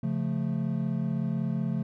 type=chord; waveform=triangle; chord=Db augmented; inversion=none; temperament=equal; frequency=138.59 / 174.61 / 220 Hz; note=Db3 / F3 / A3; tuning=0 / 0 / 0 cents; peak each=-29 dBFS; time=0.03-1.83 s; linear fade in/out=5 ms; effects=none